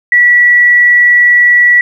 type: tone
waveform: sine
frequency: 1945 Hz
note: B6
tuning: 27 cents flat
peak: -3 dBFS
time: 0.12-1.81 s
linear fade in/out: 2 ms
effects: 7-bit